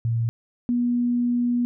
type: tone pair in turn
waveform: sine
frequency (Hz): 115.6 / 242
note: A#2 / B3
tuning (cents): -14 / -35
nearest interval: octave + minor second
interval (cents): 1279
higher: second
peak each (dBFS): -20 / -19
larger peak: second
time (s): 0.05-0.29 / 0.69-1.65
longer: second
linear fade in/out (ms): 0
effects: none